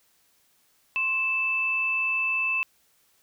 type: tone pair together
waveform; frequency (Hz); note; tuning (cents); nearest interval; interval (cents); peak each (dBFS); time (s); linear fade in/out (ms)
sine; 1051.6 / 2637; C6 / E7; +8 / 0; octave + major third; 1592; -35 / -23; 0.96-2.63; 0
effects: white hiss -65 dBFS RMS until 3.22 s